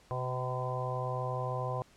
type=harmonic tone with a mistuned harmonic; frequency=127 Hz; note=B2; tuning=49 cents sharp; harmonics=1 / 3 / 4 / 5 / 6 / 7 / 8; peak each=-35 / -45 / -39 / -41 / -41 / -47 / -39 dBFS; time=0.11-1.82 s; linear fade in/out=0 ms; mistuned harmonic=7; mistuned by=+64 cents; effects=pink hiss -62 dBFS RMS until 1.96 s + low-pass 9000 Hz 12 dB/octave